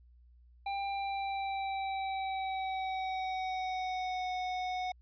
square tone with pitch glide, 793 to 735.6 Hz, G5 to F#5, +20 to -10 cents, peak -34 dBFS, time 0.66-4.92 s, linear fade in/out 5 ms, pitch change -130 cents, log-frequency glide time 0.87-4.32 s, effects added 60 Hz sine -57 dBFS peak until 5.01 s + resampled to 11025 Hz

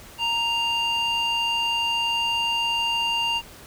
square tone with band-pass filter, 932.3 Hz, A#5, in tune, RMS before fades -24 dBFS, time 0.18-3.42 s, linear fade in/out 50 ms, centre 2400 Hz, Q 3, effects pink hiss -45 dBFS RMS until 3.66 s

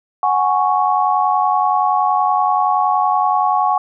sine chord, F# suspended second, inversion none, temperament equal, 740 / 830.6 / 1108.7 Hz, F#5 / G#5 / C#6, 0 / 0 / 0 cents, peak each -17 dBFS, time 0.23-3.78 s, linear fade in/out 2 ms, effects none

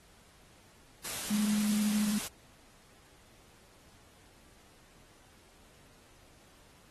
sine tone in noise, 210 Hz, G#3, 19 cents sharp, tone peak -27 dBFS, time 1.3-2.19 s, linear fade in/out 10 ms, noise white, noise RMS -38 dBFS, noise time 1.04-2.28 s, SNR +8 dB, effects pink hiss -61 dBFS RMS until 6.9 s + AAC 32 kbps

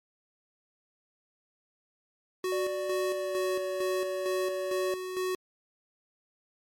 square tone with tremolo, 370 Hz, F#4, in tune, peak -29 dBFS, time 2.44-5.35 s, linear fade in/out 2 ms, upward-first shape square, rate 2.2 Hz, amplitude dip 50%
triangle tone with pitch glide, 587.3 to 570.3 Hz, D5 to C#5, 0 to +49 cents, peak -30 dBFS, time 2.52-4.94 s, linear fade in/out 2 ms, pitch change -51 cents, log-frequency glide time 3.12-3.5 s
effects MP3 64 kbps

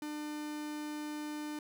45% pulse tone, 300 Hz, D4, 37 cents sharp, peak -38 dBFS, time 0.02-1.59 s, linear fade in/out 2 ms, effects none

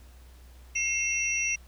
sine tone cluster, 2138 / 2696 / 5790 Hz, C7 / E7 / F#8, +37 / +38 / -38 cents, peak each -33 / -28 / -30 dBFS, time 0.75-1.56 s, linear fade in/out 10 ms, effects added 62 Hz sine -48 dBFS peak until 1.67 s + pink hiss -59 dBFS RMS until 1.67 s

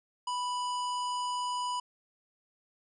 harmonic tone, 987.8 Hz, B5, in tune, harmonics 1 / 3 / 5 / 7 / 9, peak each -31 / -41 / -45 / -48 / -50 dBFS, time 0.27-1.8 s, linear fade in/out 5 ms, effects none

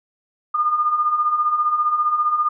sine beating tone pair, 1203 / 1218 Hz, D6 / D#6, +41 / -37 cents, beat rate 15 Hz, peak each -24 / -17 dBFS, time 0.54-2.49 s, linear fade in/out 10 ms, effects none

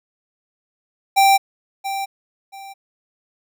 square tone with echo, 784 Hz, G5, in tune, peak -11 dBFS, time 1.16-1.38 s, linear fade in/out 20 ms, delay 680 ms, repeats 2, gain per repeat -12 dB, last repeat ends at 2.74 s, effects none

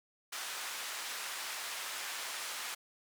pink band-pass noise, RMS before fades -41 dBFS, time 0.32-2.75 s, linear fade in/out 10 ms, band 1100 to 12000 Hz, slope 12 dB/octave, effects none

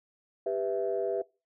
sine chord, E minor, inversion first, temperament just, 395.6 / 494.4 / 659.3 Hz, G4 / B4 / E5, +16 / +2 / 0 cents, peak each -31 / -32 / -31 dBFS, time 0.46-1.22 s, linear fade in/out 5 ms, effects noise-tail reverb RT60 0.3 s tail -24 dB re dry + tanh soft clip ceiling -19 dBFS

